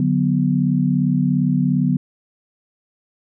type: chord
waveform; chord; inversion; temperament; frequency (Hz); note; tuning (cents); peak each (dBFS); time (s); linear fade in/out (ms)
sine; B minor; first; equal with one note detuned; 146.83 / 184.14 / 246.9; D3 / F#3 / B3; 0 / -8 / 0; -19; 0-1.97; 2
effects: none